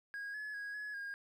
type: tone with pitch steps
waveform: triangle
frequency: 1640 / 1704 / 1650 / 1691 / 1625 Hz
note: G#6 / G#6 / G#6 / G#6 / G#6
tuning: -22 / +44 / -12 / +31 / -38 cents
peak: -38 dBFS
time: 0.14-1.14 s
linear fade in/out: 0 ms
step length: 200 ms
effects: tanh soft clip ceiling -34 dBFS